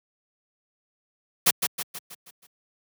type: noise with echo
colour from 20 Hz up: white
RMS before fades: -18 dBFS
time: 1.46-1.51 s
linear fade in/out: 10 ms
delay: 160 ms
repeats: 6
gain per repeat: -6 dB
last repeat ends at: 2.47 s
effects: high-pass 100 Hz 12 dB/octave